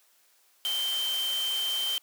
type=tone in noise; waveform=sine; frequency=3120 Hz; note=G7; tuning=9 cents flat; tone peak=-27 dBFS; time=0.65-1.98 s; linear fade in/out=0 ms; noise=white; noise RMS=-37 dBFS; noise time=0.65-1.98 s; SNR=+7 dB; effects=white hiss -64 dBFS RMS until 2.02 s + high-pass 400 Hz 12 dB/octave